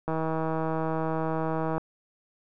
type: click train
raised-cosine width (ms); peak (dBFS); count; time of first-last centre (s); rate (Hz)
1; -16; 273; 0.08-1.78; 160
effects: none